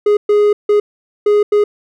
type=tone bursts at uneven times; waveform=triangle; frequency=415.3 Hz; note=G#4; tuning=in tune; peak=-6 dBFS; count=5; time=0.06-0.17 / 0.29-0.53 / 0.69-0.8 / 1.26-1.43 / 1.52-1.64 s; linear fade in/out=5 ms; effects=none

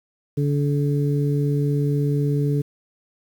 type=harmonic tone; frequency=143.9 Hz; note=D3; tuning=35 cents flat; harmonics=1 / 2 / 3; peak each=-19 / -26 / -27 dBFS; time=0.37-2.62 s; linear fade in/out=10 ms; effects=8-bit

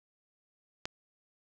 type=click; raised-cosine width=0.2 ms; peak=-17 dBFS; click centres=0.855 s; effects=none

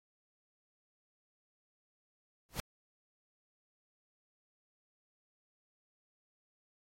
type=noise with exponential growth; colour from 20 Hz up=pink; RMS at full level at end=-33 dBFS; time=2.49-2.6 s; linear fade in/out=0 ms; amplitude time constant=23 ms; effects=AAC 48 kbps

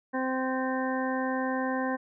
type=harmonic tone; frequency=260 Hz; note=C4; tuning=11 cents flat; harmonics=1 / 2 / 3 / 4 / 6 / 7; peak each=-30 / -33 / -35 / -36 / -38 / -38 dBFS; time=0.13-1.97 s; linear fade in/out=20 ms; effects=none

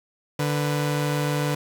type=tone pair together; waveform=sawtooth; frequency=147 / 494.4 Hz; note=D3 / B4; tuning=+2 / +2 cents; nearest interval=octave + major sixth; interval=2100 cents; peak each=-19 / -25 dBFS; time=0.39-1.55 s; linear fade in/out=5 ms; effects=none

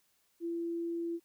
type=tone; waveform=sine; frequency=337.8 Hz; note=E4; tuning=42 cents sharp; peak=-33 dBFS; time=0.4-1.2 s; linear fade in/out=50 ms; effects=white hiss -73 dBFS RMS until 1.24 s

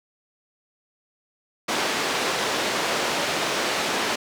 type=band-pass noise; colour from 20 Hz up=pink; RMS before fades=-25 dBFS; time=1.68-4.16 s; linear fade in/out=10 ms; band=340 to 5800 Hz; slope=12 dB/octave; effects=none

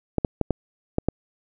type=clicks; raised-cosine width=2 ms; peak=-7 dBFS; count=6; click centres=0.183 / 0.248 / 0.413 / 0.507 / 0.984 / 1.086 s; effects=none

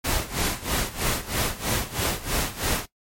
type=noise with tremolo; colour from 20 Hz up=pink; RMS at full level=-23 dBFS; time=0.04-2.86 s; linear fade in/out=10 ms; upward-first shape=sine; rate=3.1 Hz; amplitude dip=85%; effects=noise-tail reverb RT60 0.1 s tail -17 dB re dry + MP3 64 kbps

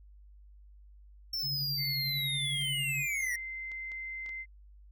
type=linear sweep; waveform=square; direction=down; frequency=5430 to 1867 Hz; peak=-32 dBFS; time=1.33-3.36 s; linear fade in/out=5 ms
type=tone with tremolo; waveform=sine; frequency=139.7 Hz; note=C#3; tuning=14 cents sharp; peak=-34 dBFS; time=1.42-3.07 s; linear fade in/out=50 ms; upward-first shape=triangle; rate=11 Hz; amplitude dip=60%
type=tone with pitch glide; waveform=sine; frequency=2093 to 2076 Hz; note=C7 to C7; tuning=0 to -14 cents; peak=-37 dBFS; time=1.77-4.46 s; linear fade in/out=50 ms; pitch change=-14 cents; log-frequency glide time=2.6-3.51 s
type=clicks; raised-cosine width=0.2 ms; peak=-36 dBFS; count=5; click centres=2.614 / 3.717 / 3.918 / 4.262 / 4.292 s
effects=added 50 Hz sine -52 dBFS peak until 4.91 s

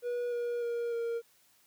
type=tone with pitch steps; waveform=triangle; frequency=484.6 / 478.2 / 471.9 / 465.7 Hz; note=B4 / A#4 / A#4 / A#4; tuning=-33 / +44 / +21 / -2 cents; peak=-29 dBFS; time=0.02-1.22 s; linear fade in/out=50 ms; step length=300 ms; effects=white hiss -66 dBFS RMS until 1.66 s + high-pass 80 Hz 12 dB/octave

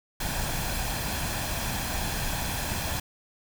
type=noise with comb filter; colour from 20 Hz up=pink; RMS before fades=-30 dBFS; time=0.2-3 s; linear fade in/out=5 ms; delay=1.2 ms; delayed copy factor=+0.5; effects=none

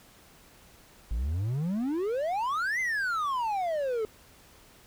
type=exponential two-way sweep; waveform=triangle; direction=up then down; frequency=51 to 2093 to 422.5 Hz; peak=-25 dBFS; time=1.11-4.05 s; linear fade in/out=0 ms; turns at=2.8 s; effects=pink hiss -56 dBFS RMS until 4.86 s

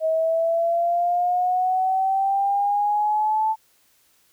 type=exponential sweep; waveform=sine; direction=up; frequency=635 to 881 Hz; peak=-18 dBFS; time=0-3.56 s; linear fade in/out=50 ms; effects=white hiss -61 dBFS RMS until 4.32 s

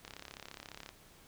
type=click train; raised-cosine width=0.2 ms; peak=-28 dBFS; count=30; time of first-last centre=0.05-0.891 s; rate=34.5 Hz; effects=pink hiss -60 dBFS RMS until 1.27 s

